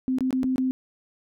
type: tone with dropouts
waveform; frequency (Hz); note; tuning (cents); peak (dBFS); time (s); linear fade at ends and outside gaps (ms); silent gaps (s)
sine; 259; C4; -17; -21; 0.08-0.71; 0; 0.185-0.207 / 0.307-0.328 / 0.432-0.441 / 0.559-0.581
effects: none